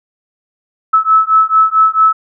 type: beating tone pair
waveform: sine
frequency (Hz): 1300 / 1304.5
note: E6 / E6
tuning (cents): -24 / -18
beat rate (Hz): 4.5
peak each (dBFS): -10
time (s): 0.93-2.13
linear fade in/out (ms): 10
effects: none